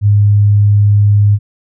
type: tone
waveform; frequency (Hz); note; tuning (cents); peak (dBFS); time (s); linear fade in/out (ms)
sine; 102.9; G#2; -16; -5; 0.01-1.39; 50
effects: none